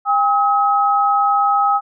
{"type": "tone pair together", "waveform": "sine", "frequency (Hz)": [805, 1276.2], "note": ["G5", "D#6"], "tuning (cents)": [46, 44], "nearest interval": "minor sixth", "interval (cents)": 798, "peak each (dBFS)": -15, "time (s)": [0.05, 1.81], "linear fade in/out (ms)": 50, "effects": []}